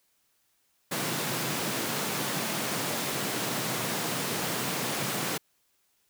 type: high-pass noise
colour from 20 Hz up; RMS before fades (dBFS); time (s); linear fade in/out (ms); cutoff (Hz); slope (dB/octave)
pink; -31; 0.91-5.38; 10; 120; 48
effects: white hiss -71 dBFS RMS until 6.09 s